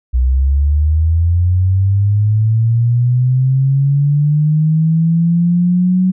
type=linear sweep; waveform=sine; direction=up; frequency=61 to 186.7 Hz; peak=-9 dBFS; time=0.13-6.12 s; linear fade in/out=20 ms; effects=none